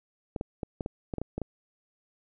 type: clicks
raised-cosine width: 2 ms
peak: -19 dBFS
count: 10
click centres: 0.362 / 0.411 / 0.632 / 0.808 / 0.861 / 1.138 / 1.183 / 1.216 / 1.38 / 1.417 s
effects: none

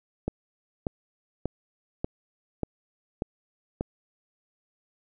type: click train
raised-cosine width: 2 ms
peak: -14 dBFS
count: 7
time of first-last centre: 0.28-3.809 s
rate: 1.7 Hz
effects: none

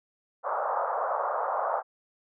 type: band-pass noise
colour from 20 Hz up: pink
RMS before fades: -29 dBFS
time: 0.43-1.83 s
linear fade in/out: 50 ms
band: 540 to 1300 Hz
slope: 48 dB/octave
effects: none

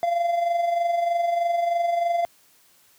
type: tone with amplitude modulation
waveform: triangle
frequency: 688 Hz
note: F5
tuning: 26 cents flat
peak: -16 dBFS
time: 0.03-2.25 s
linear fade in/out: 0 ms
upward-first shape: sine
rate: 23.2 Hz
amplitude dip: 50%
effects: white hiss -58 dBFS RMS until 2.98 s + high-pass 80 Hz 12 dB/octave

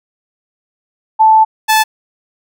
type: tone pair in turn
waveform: sine / sawtooth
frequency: 877 / 871.4 Hz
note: A5 / A5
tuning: -6 / -17 cents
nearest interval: unison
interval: 11 cents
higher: first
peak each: -4 dBFS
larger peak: neither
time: 1.19-1.45 / 1.68-1.84 s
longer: first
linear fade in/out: 20 ms
effects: none

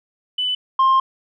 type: tone pair in turn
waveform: sine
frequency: 2996 / 1059.2 Hz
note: F#7 / C6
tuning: +21 / +21 cents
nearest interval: octave + tritone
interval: 1800 cents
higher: first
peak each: -18 / -9 dBFS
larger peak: second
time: 0.38-0.55 / 0.79-1 s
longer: second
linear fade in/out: 5 ms
effects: tanh soft clip ceiling -11 dBFS

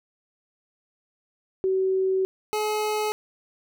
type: tone pair in turn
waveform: sine / 25% pulse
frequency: 379.2 / 425.6 Hz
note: F#4 / G#4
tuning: +43 / +42 cents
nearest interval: major second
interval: 199 cents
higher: second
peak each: -20 / -20 dBFS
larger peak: neither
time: 1.64-2.25 / 2.53-3.12 s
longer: first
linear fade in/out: 0 ms
effects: none

